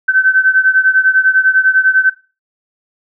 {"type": "beating tone pair", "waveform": "sine", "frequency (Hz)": [1529, 1539], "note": ["G6", "G6"], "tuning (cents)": [-44, -32], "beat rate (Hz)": 10, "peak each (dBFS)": [-10, -12], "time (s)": [0.08, 2.1], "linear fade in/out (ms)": 10, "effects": ["noise-tail reverb RT60 0.3 s tail -17 dB re dry"]}